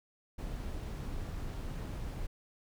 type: noise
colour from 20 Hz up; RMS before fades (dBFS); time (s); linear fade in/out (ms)
brown; -39; 0.38-2.27; 10
effects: none